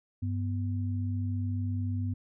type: tone pair together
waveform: sine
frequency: 98 / 246.9 Hz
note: G2 / B3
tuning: 0 / 0 cents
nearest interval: octave + major third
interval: 1600 cents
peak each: -29 / -36 dBFS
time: 0.22-2.14 s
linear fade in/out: 10 ms
effects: none